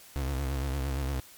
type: tone with vibrato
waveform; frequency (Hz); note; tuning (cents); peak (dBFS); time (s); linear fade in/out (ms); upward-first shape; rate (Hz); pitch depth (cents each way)
35% pulse; 67.9; C#2; -35; -27; 0.16-1.2; 0; sine; 8.7; 86
effects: white hiss -52 dBFS RMS until 1.37 s + MP3 96 kbps